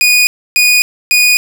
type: tone bursts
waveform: sawtooth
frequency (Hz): 2467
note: D#7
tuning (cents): -15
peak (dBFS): -3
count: 3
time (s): 0.01-1.37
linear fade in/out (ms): 0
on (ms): 260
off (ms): 290
effects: none